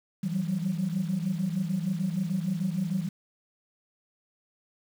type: tone cluster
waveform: sine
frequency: 164 / 187.1 / 193.7 Hz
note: E3 / F#3 / G3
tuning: -9 / +20 / -20 cents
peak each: -30 dBFS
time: 0.23-3.09 s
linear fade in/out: 10 ms
effects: tanh soft clip ceiling -19 dBFS + 8-bit